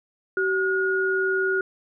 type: tone pair together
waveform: sine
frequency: 381.3 / 1439.6 Hz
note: G4 / F#6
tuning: -48 / -48 cents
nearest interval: octave + major seventh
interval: 2300 cents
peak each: -23 dBFS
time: 0.37-1.61 s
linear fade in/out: 2 ms
effects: none